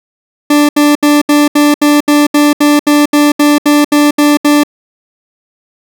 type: tone bursts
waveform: 40% pulse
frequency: 293.7 Hz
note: D4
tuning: in tune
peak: -4 dBFS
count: 16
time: 0.5-4.635 s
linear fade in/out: 5 ms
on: 190 ms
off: 73 ms
effects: none